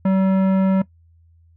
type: tone with tanh clipping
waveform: sine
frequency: 190.9 Hz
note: G3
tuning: 46 cents flat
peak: -16 dBFS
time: 0.05-0.82 s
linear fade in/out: 5 ms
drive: 15 dB
effects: noise-tail reverb RT60 0.1 s tail -19 dB re dry + added 83 Hz sine -50 dBFS peak until 1.56 s